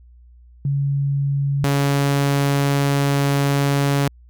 sine / sawtooth tone pair in turn, 140 / 140.66 Hz, C#3 / C#3, +18 / +26 cents, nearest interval unison, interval 8 cents, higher second, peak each -17 / -12 dBFS, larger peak second, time 0.65-1.64 / 1.64-4.08 s, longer second, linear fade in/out 2 ms, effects added 60 Hz sine -44 dBFS peak until 4.29 s

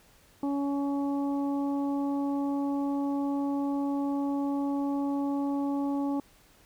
harmonic tone, 281.1 Hz, C#4, 24 cents sharp, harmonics 1 / 2 / 3 / 4, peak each -27 / -39 / -38 / -45 dBFS, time 0.43-6.2 s, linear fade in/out 2 ms, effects pink hiss -60 dBFS RMS until 6.65 s

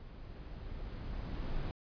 brown noise with level ramp, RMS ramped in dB -49 to -36 dBFS, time 0-1.71 s, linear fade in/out 0 ms, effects resampled to 11025 Hz

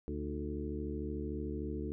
harmonic tone with a mistuned harmonic, 73.42 Hz, D2, in tune, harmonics 1 / 2 / 3 / 4 / 5 / 6, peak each -40 / -46 / -43 / -42 / -44 / -45 dBFS, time 0.08-1.92 s, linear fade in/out 0 ms, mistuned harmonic 4, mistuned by +57 cents, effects none

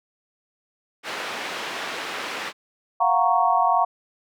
white band-pass noise, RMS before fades -31 dBFS, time 1.03-2.53 s, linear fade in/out 50 ms, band 310 to 2500 Hz, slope 12 dB/octave
sine chord, Gb major seventh, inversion third, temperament equal, 698.5 / 740 / 932.3 / 1108.7 Hz, F5 / Gb5 / Bb5 / Db6, 0 / 0 / 0 / 0 cents, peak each -22 dBFS, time 3-3.85 s, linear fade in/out 10 ms
effects none

